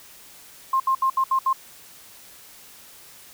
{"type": "tone bursts at uneven times", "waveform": "sine", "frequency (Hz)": 1061, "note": "C6", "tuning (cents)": 24, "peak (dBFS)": -17, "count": 6, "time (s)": [[0.73, 0.8], [0.87, 0.95], [1.02, 1.1], [1.17, 1.24], [1.31, 1.39], [1.46, 1.53]], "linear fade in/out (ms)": 5, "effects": ["white hiss -47 dBFS RMS until 3.33 s"]}